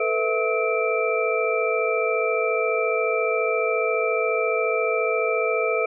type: tone cluster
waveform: sine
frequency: 444.4 / 498.8 / 657 / 1284 / 2346 Hz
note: A4 / B4 / E5 / E6 / D7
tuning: +17 / +17 / -6 / -46 / -2 cents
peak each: -24 / -26 / -27 / -29 / -27 dBFS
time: 0-5.86 s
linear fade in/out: 5 ms
effects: none